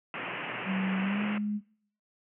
white band-pass noise, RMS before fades -37 dBFS, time 0.14-1.38 s, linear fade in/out 2 ms, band 120 to 2900 Hz, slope 96 dB/octave
sine tone with pitch glide, 190.2 to 208.6 Hz, F#3 to G#3, +48 to +8 cents, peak -28 dBFS, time 0.65-1.61 s, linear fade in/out 50 ms, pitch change +160 cents, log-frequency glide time 1-1.22 s
effects noise-tail reverb RT60 0.6 s tail -21 dB re dry

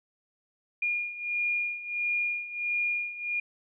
sine beating tone pair, 2423 / 2424.5 Hz, D#7 / D#7, -47 / -45 cents, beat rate 1.5 Hz, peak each -33 / -29 dBFS, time 0.82-3.4 s, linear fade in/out 5 ms, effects none

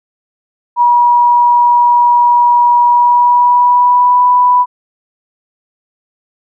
sine tone with pitch glide, 963 to 988.4 Hz, B5 to B5, -44 to +1 cents, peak -5 dBFS, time 0.76-4.66 s, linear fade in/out 50 ms, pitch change +45 cents, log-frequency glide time 2.86-4.26 s, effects none

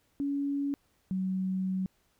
sine tone pair in turn, 281.8 / 187.98 Hz, C#4 / F#3, +29 / +28 cents, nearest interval perfect fifth, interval 701 cents, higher first, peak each -28 dBFS, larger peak neither, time 0.2-0.74 / 1.11-1.86 s, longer second, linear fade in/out 0 ms, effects pink hiss -71 dBFS RMS until 2.19 s

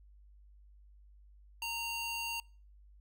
square tone with high-pass filter, 924 Hz, A#5, 16 cents flat, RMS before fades -38 dBFS, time 1.62-2.4 s, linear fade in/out 2 ms, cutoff 1900 Hz, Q 3.8, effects noise-tail reverb RT60 0.4 s tail -25 dB re dry + added 50 Hz sine -56 dBFS peak until 3 s

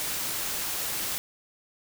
white noise, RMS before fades -31 dBFS, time 0-1.18 s, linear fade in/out 0 ms, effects none

